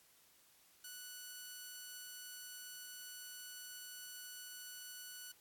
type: tone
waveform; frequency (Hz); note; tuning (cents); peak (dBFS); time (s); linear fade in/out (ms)
5% pulse; 1480; F#6; 0; -37; 0.84-5.32; 5
effects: white hiss -68 dBFS RMS until 5.4 s + AAC 64 kbps